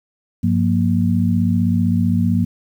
sine tone cluster, 99.9 / 179 / 234.6 Hz, G2 / F3 / A#3, +33 / +43 / +11 cents, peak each -18 dBFS, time 0.43-2.45 s, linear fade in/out 10 ms, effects 8-bit

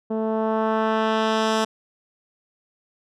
10% pulse tone with low-pass filter sweep, 220 Hz, A3, in tune, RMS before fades -22 dBFS, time 0.1-1.65 s, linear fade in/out 10 ms, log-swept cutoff 440 to 7900 Hz, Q 0.84, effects none

